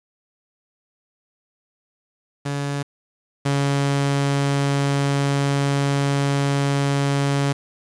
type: tone pair in turn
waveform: sawtooth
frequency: 141.9 / 140.35 Hz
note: C#3 / C#3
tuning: +41 / +22 cents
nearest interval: unison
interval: 19 cents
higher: first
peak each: -19 / -14 dBFS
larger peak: second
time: 2.45-2.83 / 3.45-7.53 s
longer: second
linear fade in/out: 10 ms
effects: resampled to 22050 Hz + 7-bit